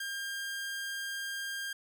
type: tone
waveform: sawtooth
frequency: 1604 Hz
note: G6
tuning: 39 cents sharp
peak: -32 dBFS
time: 0-1.73 s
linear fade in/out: 5 ms
effects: none